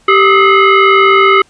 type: tone with frequency modulation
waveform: sine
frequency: 450.7 Hz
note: A4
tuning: 42 cents sharp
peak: -4 dBFS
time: 0.08-1.42 s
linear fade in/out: 5 ms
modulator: 841 Hz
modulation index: 2.3
effects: pink hiss -49 dBFS RMS until 1.49 s + resampled to 22050 Hz